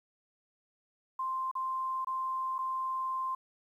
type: tone with dropouts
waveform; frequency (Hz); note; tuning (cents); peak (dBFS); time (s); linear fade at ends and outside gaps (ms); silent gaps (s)
sine; 1046.5; C6; 0; -31; 1.19-3.35; 5; 1.514-1.552 / 2.047-2.07 / 2.583-2.588
effects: 11-bit